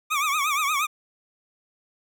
25% pulse tone with vibrato, 1180 Hz, D6, 8 cents sharp, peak -18 dBFS, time 0.1-0.87 s, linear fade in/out 20 ms, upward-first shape triangle, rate 8.5 Hz, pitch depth 150 cents each way, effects none

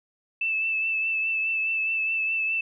sine tone with vibrato, 2637 Hz, E7, in tune, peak -23 dBFS, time 0.41-2.61 s, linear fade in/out 5 ms, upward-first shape triangle, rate 4.8 Hz, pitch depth 28 cents each way, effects none

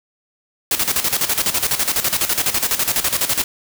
white noise with tremolo, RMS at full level -17 dBFS, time 0.71-3.44 s, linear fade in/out 2 ms, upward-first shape square, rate 12 Hz, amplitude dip 70%, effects none

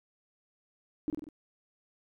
sine tone with echo, 303.9 Hz, D#4, 41 cents flat, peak -27 dBFS, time 1.08-1.1 s, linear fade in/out 0 ms, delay 47 ms, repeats 4, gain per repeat -4 dB, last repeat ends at 1.288 s, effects none

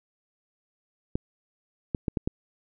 clicks, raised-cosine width 3 ms, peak -13 dBFS, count 5, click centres 1.155 / 1.948 / 2.082 / 2.172 / 2.275 s, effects none

